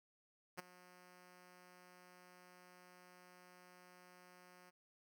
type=tone with ADSR envelope; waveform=5% pulse; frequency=180 Hz; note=F#3; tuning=47 cents flat; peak=-31 dBFS; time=0.57-4.71 s; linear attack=22 ms; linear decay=14 ms; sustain=-19 dB; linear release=23 ms; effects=none